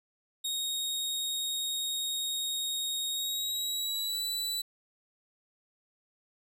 sawtooth tone with pitch glide, 3745 to 3963 Hz, A#7 to B7, +7 to +5 cents, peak -28 dBFS, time 0.44-4.62 s, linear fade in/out 10 ms, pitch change +98 cents, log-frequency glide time 3.11-4.23 s, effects none

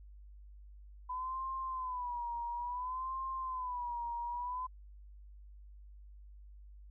sine tone with vibrato, 999 Hz, B5, 20 cents sharp, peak -36 dBFS, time 1.09-4.67 s, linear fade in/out 10 ms, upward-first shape sine, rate 0.58 Hz, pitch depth 98 cents each way, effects added 50 Hz sine -51 dBFS peak until 6.9 s

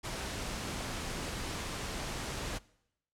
pink noise, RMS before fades -38 dBFS, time 0.03-2.59 s, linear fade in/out 20 ms, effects noise-tail reverb RT60 0.8 s tail -22 dB re dry + low-pass 9000 Hz 12 dB/octave

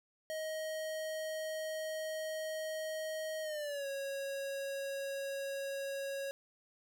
square tone with pitch glide, 629 to 550.7 Hz, D#5 to C#5, +19 to -11 cents, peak -38 dBFS, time 0.3-6.31 s, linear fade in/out 0 ms, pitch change -230 cents, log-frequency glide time 3.42-3.87 s, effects none

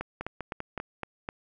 two click trains, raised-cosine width 0.5 ms, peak -18 / -19 dBFS, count 6 / 4, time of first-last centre 0.01-1.289 / 0.21-0.801 s, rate 3.91 / 5.08 Hz, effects none

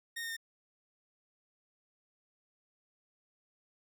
sawtooth tone with pitch steps, 1851 / 1836.1 / 1821.3 Hz, A#6 / A#6 / A#6, -13 / -27 / -41 cents, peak -34 dBFS, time 0.16-0.367 s, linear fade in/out 10 ms, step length 69 ms, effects none

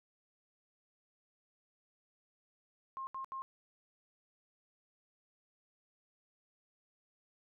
sine tone bursts, 1066 Hz, C6, 32 cents sharp, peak -39 dBFS, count 3, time 2.97-3.42 s, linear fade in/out 0 ms, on 100 ms, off 75 ms, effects none

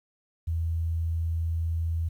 sine tone, 82.41 Hz, E2, in tune, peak -25 dBFS, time 0.47-2.09 s, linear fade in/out 10 ms, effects 10-bit

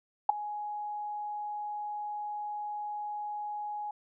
sine tone with ADSR envelope, 835 Hz, G#5, 9 cents sharp, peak -15 dBFS, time 0.29-3.91 s, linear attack 5 ms, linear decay 9 ms, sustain -19 dB, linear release 4 ms, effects none

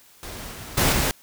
pink noise with level steps, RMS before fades -36 / -38 / -19 / -22 dBFS, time 0.23-1.11 s, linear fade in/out 0 ms, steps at 0.51 / 0.77 / 0.92 s, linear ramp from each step 10 ms, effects white hiss -53 dBFS RMS until 1.22 s

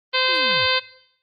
harmonic tone, 516 Hz, C5, 24 cents flat, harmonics 1 / 2 / 3 / 4 / 5 / 6 / 7 / 8 / 9, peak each -26 / -26 / -26 / -26 / -26 / -26 / -26 / -26 / -26 dBFS, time 0.13-0.8 s, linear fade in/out 20 ms
sine linear sweep, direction down, 389 to 73.42 Hz, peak -34 dBFS, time 0.28-0.67 s, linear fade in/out 10 ms
white noise with exponential decay, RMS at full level -44 dBFS, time 0.35-0.46 s, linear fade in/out 0 ms, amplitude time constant 23 ms
effects noise-tail reverb RT60 0.7 s tail -18 dB re dry + Opus 32 kbps

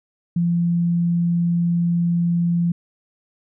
sine tone, 171.6 Hz, F3, 30 cents flat, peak -16 dBFS, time 0.36-2.72 s, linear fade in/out 5 ms, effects none

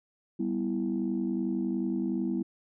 sine chord, E minor, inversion first, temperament equal, 196 / 246.9 / 329.6 Hz, G3 / B3 / E4, 0 / 0 / 0 cents, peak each -31 dBFS, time 0.39-2.43 s, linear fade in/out 10 ms, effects tanh soft clip ceiling -20 dBFS

